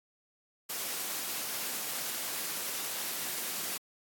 white high-pass noise, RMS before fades -36 dBFS, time 0.69-3.78 s, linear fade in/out 10 ms, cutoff 170 Hz, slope 12 dB/octave, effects AAC 64 kbps

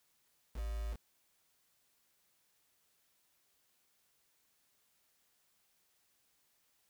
sine tone with quantisation, 54.7 Hz, A1, 9 cents flat, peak -36 dBFS, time 0.54-0.97 s, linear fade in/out 50 ms, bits 8, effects white hiss -75 dBFS RMS until 6.89 s

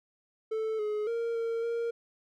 triangle tone with pitch steps, 440 / 422.4 / 464 / 459.1 / 465.9 Hz, A4 / G#4 / A#4 / A#4 / A#4, 0 / +29 / -8 / -26 / -1 cents, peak -27 dBFS, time 0.51-1.91 s, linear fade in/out 10 ms, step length 280 ms, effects none

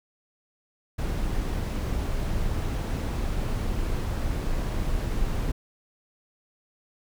brown noise, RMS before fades -27 dBFS, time 0.98-5.52 s, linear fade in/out 10 ms, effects none

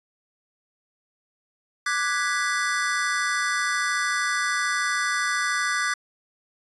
square chord, G# half-diminished seventh, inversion second, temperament equal, 1174.7 / 1480 / 1661.2 / 1975.5 Hz, D6 / F#6 / G#6 / B6, 0 / 0 / 0 / 0 cents, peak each -29 dBFS, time 1.86-5.94 s, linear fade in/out 5 ms, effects resampled to 24000 Hz

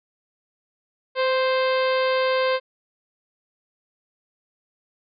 harmonic tone with a mistuned harmonic, 523.3 Hz, C5, in tune, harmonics 1 / 2 / 3 / 4 / 5 / 6 / 7 / 8 / 9, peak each -20 / -26 / -30 / -32 / -34 / -36 / -37 / -38 / -39 dBFS, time 1.15-2.6 s, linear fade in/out 50 ms, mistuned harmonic 1, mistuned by -17 cents, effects none

